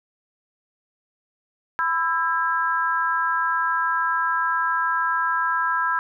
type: tone cluster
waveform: sine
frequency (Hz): 1001 / 1328 / 1623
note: B5 / E6 / G#6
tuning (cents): +23 / +12 / -40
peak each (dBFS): -24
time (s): 1.79-5.99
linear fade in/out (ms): 0
effects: none